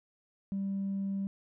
triangle tone with tanh clipping, 196 Hz, G3, in tune, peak -31 dBFS, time 0.52-1.27 s, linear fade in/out 0 ms, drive 5 dB, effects none

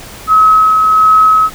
sine tone with tremolo, 1281 Hz, E6, 50 cents flat, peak -3 dBFS, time 0.27-1.5 s, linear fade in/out 50 ms, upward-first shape sine, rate 1.4 Hz, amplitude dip 30%, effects pink hiss -31 dBFS RMS until 1.54 s

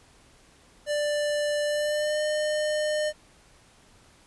square tone with pitch glide, 590 to 606.6 Hz, D5 to D#5, +8 to -44 cents, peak -25 dBFS, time 0.86-3.13 s, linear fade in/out 50 ms, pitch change +48 cents, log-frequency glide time 1.64-2.22 s, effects pink hiss -57 dBFS RMS until 4.26 s + resampled to 24000 Hz

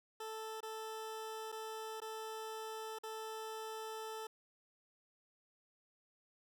20% pulse tone with dropouts, 440 Hz, A4, in tune, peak -38 dBFS, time 0.2-4.27 s, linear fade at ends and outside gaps 5 ms, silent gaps 0.606-0.629 / 1.519-1.524 / 2.003-2.017 / 2.987-3.034 s, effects none

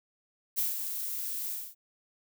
violet noise with ADSR envelope, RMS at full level -28 dBFS, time 0.56-1.75 s, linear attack 26 ms, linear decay 160 ms, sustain -7 dB, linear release 230 ms, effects none

